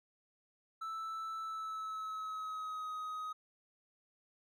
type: tone with pitch glide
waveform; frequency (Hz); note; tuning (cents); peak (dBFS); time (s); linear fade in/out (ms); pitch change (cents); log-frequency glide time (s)
triangle; 1318.5 to 1258.2; E6 to D#6; 0 to +19; -37; 0.81-3.33; 10; -81; 1.4-2.92
effects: none